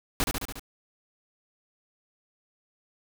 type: noise with echo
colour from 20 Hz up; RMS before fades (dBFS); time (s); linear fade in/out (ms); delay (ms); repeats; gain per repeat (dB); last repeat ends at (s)
pink; -25; 0.2-0.24; 0; 71; 5; -3; 0.595
effects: none